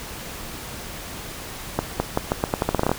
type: accelerating click train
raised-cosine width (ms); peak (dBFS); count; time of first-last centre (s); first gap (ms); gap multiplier
1; -5; 14; 1.79-2.916; 210; 0.83
effects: pink hiss -35 dBFS RMS until 2.98 s